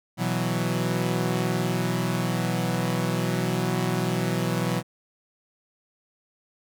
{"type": "chord", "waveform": "sawtooth", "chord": "B suspended fourth", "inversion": "none", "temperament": "equal", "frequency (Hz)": [123.47, 164.81, 185], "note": ["B2", "E3", "F#3"], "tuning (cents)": [0, 0, 0], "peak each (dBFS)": -24, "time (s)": [0.17, 4.83], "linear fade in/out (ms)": 50, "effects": []}